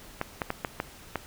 clicks, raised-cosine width 0.5 ms, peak -13 dBFS, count 6, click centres 0.214 / 0.418 / 0.504 / 0.648 / 0.801 / 1.157 s, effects pink hiss -49 dBFS RMS until 1.26 s

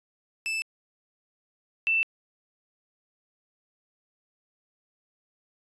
40% pulse / sine tone pair in turn, 2637 / 2666 Hz, E7 / E7, 0 / +19 cents, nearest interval unison, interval 19 cents, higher second, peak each -26 / -21 dBFS, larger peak second, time 0.46-0.62 / 1.87-2.03 s, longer neither, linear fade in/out 0 ms, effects resampled to 22050 Hz

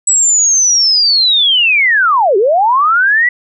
sine linear two-way sweep, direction down then up, 7902 to 368 to 1987 Hz, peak -7 dBFS, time 0.07-3.29 s, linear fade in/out 5 ms, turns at 2.37 s, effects none

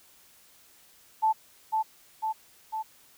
sine tone with echo, 877 Hz, A5, 6 cents flat, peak -20 dBFS, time 1.22-1.33 s, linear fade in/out 20 ms, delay 500 ms, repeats 3, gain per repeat -3 dB, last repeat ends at 2.83 s, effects white hiss -58 dBFS RMS until 3.17 s

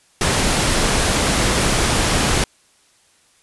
pink noise, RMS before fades -17 dBFS, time 0.21-2.44 s, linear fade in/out 2 ms, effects white hiss -56 dBFS RMS until 3.42 s + resampled to 24000 Hz

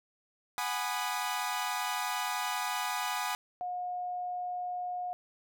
sawtooth chord, G# minor seventh, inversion third, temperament equal with one note detuned, 740 / 830.6 / 987.8 / 1226 Hz, F#5 / G#5 / B5 / D#6, 0 / 0 / 0 / -26 cents, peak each -34 / -33 / -33 / -34 dBFS, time 0.58-3.35 s, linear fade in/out 0 ms
sine tone, 720 Hz, F#5, 47 cents flat, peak -33 dBFS, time 3.61-5.13 s, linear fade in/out 0 ms
effects none

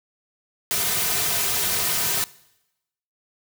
white noise with comb filter, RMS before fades -23 dBFS, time 0.71-2.24 s, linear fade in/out 0 ms, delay 3.6 ms, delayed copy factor -0.7, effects noise-tail reverb RT60 0.9 s tail -21 dB re dry

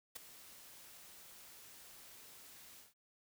white noise with ADSR envelope, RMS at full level -44 dBFS, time 0.15-2.94 s, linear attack 12 ms, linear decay 12 ms, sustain -13 dB, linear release 160 ms, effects none

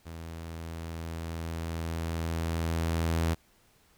sawtooth tone with level ramp, 82.41 Hz, E2, in tune, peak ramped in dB -36 to -21 dBFS, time 0.05-3.35 s, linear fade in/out 20 ms, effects pink hiss -64 dBFS RMS until 3.97 s

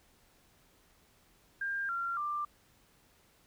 sine tone with pitch steps, 1600 / 1376.9 / 1184.9 Hz, G6 / F6 / D6, +35 / -25 / +15 cents, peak -32 dBFS, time 1.61-2.45 s, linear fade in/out 5 ms, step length 280 ms, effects pink hiss -66 dBFS RMS until 3.46 s

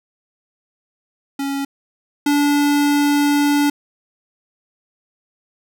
square tone pair in turn, 277.2 / 289.2 Hz, C#4 / D4, 0 / -27 cents, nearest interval minor second, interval 73 cents, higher second, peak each -21 / -14 dBFS, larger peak second, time 1.39-1.65 / 2.26-3.7 s, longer second, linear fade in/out 5 ms, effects none

